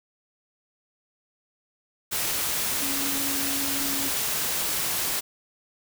sine tone in noise, 277.2 Hz, C#4, in tune, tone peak -33 dBFS, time 2.81-4.1 s, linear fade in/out 20 ms, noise white, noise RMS -27 dBFS, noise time 2.11-5.21 s, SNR -9 dB, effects none

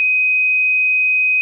sine tone, 2513 Hz, D#7, 17 cents sharp, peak -12 dBFS, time 0-1.41 s, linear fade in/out 0 ms, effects none

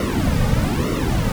brown noise with flanger, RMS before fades -19 dBFS, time 0-1.32 s, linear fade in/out 2 ms, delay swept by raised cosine 1.2 to 3 ms, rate 1.1 Hz, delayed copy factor -1, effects none

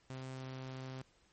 sawtooth tone, 130.81 Hz, C3, in tune, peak -39 dBFS, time 0.1-1.02 s, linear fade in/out 2 ms, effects pink hiss -70 dBFS RMS until 1.32 s + MP3 32 kbps

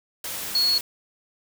sine tone in noise, 4349 Hz, C#8, 34 cents flat, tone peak -18 dBFS, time 0.55-0.78 s, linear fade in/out 2 ms, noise white, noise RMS -32 dBFS, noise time 0.24-0.81 s, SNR +11 dB, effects none

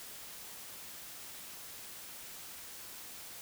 silence, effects white hiss -48 dBFS RMS until 3.41 s

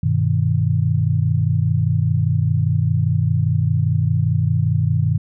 sine chord, G augmented, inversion none, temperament equal with one note detuned, 98 / 122.97 / 155.56 Hz, G2 / B2 / D#3, 0 / -7 / 0 cents, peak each -19 dBFS, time 0.03-5.18 s, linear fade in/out 5 ms, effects none

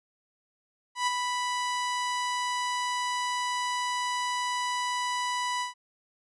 sawtooth tone with ADSR envelope, 987.8 Hz, B5, in tune, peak -19 dBFS, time 0.95-5.74 s, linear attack 120 ms, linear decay 21 ms, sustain -5 dB, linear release 130 ms, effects resampled to 22050 Hz

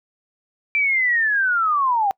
sine linear sweep, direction down, 2349 to 763 Hz, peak -16 dBFS, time 0.75-2.11 s, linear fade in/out 0 ms, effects noise-tail reverb RT60 0.1 s tail -26 dB re dry

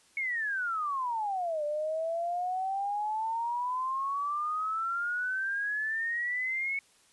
sine exponential two-way sweep, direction down then up, 2217 to 587.3 to 2217 Hz, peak -29 dBFS, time 0.17-6.79 s, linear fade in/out 2 ms, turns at 1.64 s, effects white hiss -63 dBFS RMS until 7.12 s + resampled to 24000 Hz

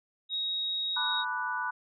sine tone, 3781 Hz, A#7, 24 cents sharp, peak -29 dBFS, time 0.29-1.25 s, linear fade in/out 50 ms
sine chord, B minor seventh, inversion third, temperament equal, 880 / 987.8 / 1174.7 / 1480 Hz, A5 / B5 / D6 / F#6, 0 / 0 / 0 / 0 cents, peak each -39 / -34 / -39 / -33 dBFS, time 0.96-1.71 s, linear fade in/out 10 ms
effects none

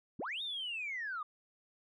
sine linear two-way sweep, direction up then down, 123.4 to 3729 to 1170 Hz, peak -36 dBFS, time 0.19-1.23 s, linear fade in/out 5 ms, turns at 0.42 s, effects tanh soft clip ceiling -32 dBFS

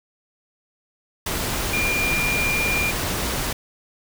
sine tone in noise, 2400 Hz, D7, 37 cents sharp, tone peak -21 dBFS, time 1.73-2.91 s, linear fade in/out 5 ms, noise pink, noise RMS -25 dBFS, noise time 1.26-3.53 s, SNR +1 dB, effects none

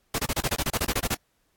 pink noise bursts, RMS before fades -26 dBFS, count 14, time 0.14-1.146 s, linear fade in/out 5 ms, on 44 ms, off 30 ms, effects pink hiss -70 dBFS RMS until 1.56 s + AAC 64 kbps

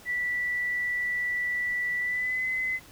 sine tone with pitch glide, 1963 to 2033 Hz, B6 to B6, -11 to +50 cents, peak -26 dBFS, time 0.05-2.8 s, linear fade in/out 50 ms, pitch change +61 cents, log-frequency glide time 1.99-2.46 s, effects pink hiss -51 dBFS RMS until 2.91 s

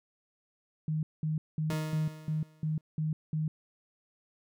sine tone bursts, 155.5 Hz, D#3, 1 cent flat, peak -28 dBFS, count 8, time 0.88-3.48 s, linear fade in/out 2 ms, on 150 ms, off 200 ms
40% pulse tone with exponential decay, 155.56 Hz, D#3, in tune, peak -27 dBFS, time 1.7-2.81 s, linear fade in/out 2 ms, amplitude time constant 240 ms
effects none

